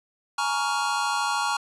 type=chord; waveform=square; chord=Bb minor seventh; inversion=third; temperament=just; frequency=839.1 / 932.3 / 1118.8 / 1398.5 Hz; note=Ab5 / Bb5 / Db6 / F6; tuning=+18 / 0 / +16 / +2 cents; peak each=-30 dBFS; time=0.38-1.57 s; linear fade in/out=5 ms; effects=resampled to 22050 Hz